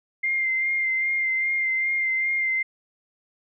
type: tone with vibrato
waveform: sine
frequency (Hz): 2099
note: C7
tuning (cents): +5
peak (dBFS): -21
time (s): 0.23-2.63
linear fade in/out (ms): 10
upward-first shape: sine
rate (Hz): 2.5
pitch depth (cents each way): 23
effects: none